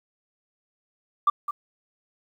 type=tone with echo; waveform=sine; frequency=1174.7 Hz; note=D6; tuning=in tune; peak=-14 dBFS; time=1.27-1.3 s; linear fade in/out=5 ms; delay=210 ms; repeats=1; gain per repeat=-11 dB; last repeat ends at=1.51 s; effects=tanh soft clip ceiling -11 dBFS + 9-bit